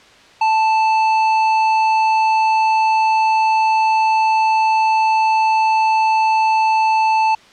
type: tone with tanh clipping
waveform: sine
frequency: 880 Hz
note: A5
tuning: in tune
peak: -14 dBFS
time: 0.41-7.35 s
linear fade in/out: 5 ms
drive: 14 dB
effects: white hiss -45 dBFS RMS until 7.52 s + low-pass 4000 Hz 12 dB/octave